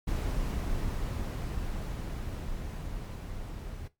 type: noise with level ramp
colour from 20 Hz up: brown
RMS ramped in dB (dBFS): -30 to -40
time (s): 0.07-3.88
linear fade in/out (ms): 10
effects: noise-tail reverb RT60 0.2 s tail -17 dB re dry + MP3 96 kbps